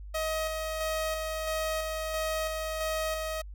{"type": "tone with tremolo", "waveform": "sawtooth", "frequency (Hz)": 632, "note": "D#5", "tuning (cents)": 27, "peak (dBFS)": -25, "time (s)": [0.14, 3.42], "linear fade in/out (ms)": 10, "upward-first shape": "square", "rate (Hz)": 1.5, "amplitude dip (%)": 30, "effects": ["added 50 Hz sine -40 dBFS peak until 3.54 s"]}